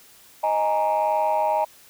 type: chord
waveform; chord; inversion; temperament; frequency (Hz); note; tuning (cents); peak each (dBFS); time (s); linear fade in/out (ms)
sine; D# suspended fourth; none; equal; 622.3 / 830.6 / 932.3; D#5 / G#5 / A#5; 0 / 0 / 0; -22; 0.43-1.65; 10
effects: tanh soft clip ceiling -14 dBFS + white hiss -51 dBFS RMS until 1.89 s